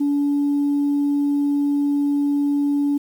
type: tone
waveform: sine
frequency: 286.3 Hz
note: D4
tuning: 44 cents flat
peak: -15 dBFS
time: 0-2.98 s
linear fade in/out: 10 ms
effects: tanh soft clip ceiling -14 dBFS + 8-bit